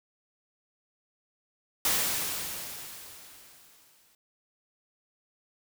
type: noise with exponential decay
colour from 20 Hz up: white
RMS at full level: -25 dBFS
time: 1.85-4.15 s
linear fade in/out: 2 ms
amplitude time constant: 500 ms
effects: none